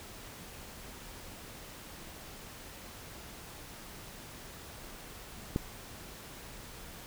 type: click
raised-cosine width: 3 ms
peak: -16 dBFS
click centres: 5.561 s
effects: pink hiss -48 dBFS RMS until 7.06 s